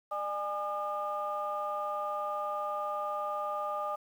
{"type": "tone cluster", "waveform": "sine", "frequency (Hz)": [600, 824, 1212], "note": ["D5", "G#5", "D#6"], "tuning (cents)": [37, -14, -46], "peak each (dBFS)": [-36, -37, -34], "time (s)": [0.11, 3.96], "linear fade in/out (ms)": 10, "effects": ["tanh soft clip ceiling -24 dBFS", "10-bit"]}